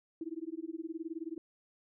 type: tone with tremolo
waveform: sine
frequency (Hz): 325.9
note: E4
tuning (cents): -20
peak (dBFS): -34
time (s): 0.21-1.38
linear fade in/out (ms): 2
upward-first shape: sine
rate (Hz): 19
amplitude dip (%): 100
effects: none